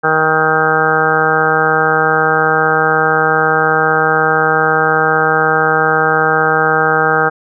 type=harmonic tone; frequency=157.6 Hz; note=D#3; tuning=23 cents sharp; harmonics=1 / 2 / 3 / 4 / 5 / 6 / 7 / 8 / 9 / 10; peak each=-23 / -25 / -16 / -24 / -16 / -26 / -25 / -17 / -18 / -16 dBFS; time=0.03-7.3 s; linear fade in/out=20 ms; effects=none